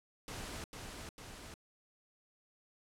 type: noise with echo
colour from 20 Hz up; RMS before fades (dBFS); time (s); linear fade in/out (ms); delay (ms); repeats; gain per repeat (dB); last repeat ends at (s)
pink; -44; 0.28-0.64; 0; 450; 2; -3; 1.54
effects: low-pass 10000 Hz 12 dB/octave